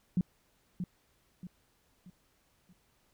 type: tone with echo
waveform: sine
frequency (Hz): 179.8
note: F#3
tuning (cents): -49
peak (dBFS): -24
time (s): 0.17-0.21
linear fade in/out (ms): 2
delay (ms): 630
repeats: 4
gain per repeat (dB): -8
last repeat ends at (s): 2.73
effects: pink hiss -71 dBFS RMS until 3.13 s